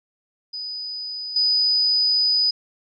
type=tone with level steps; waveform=sine; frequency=4978 Hz; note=D#8; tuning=in tune; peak=-28 / -16 dBFS; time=0.53-2.51 s; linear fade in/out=10 ms; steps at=1.36 s; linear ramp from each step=2 ms; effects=none